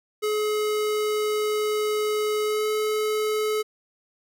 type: tone with pitch glide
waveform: square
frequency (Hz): 424.6 to 428.8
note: G#4 to A4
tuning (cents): +38 to -45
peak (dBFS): -23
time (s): 0.22-3.63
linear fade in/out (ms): 20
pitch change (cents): +17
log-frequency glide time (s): 2.44-2.68
effects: none